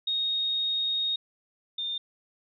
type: tone pair in turn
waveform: sine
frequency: 3729 / 3619 Hz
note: A#7 / A7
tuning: 0 / +48 cents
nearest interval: minor second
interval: 52 cents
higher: first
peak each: -25 / -29 dBFS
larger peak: first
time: 0.07-1.16 / 1.78-1.98 s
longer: first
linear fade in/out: 5 ms
effects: none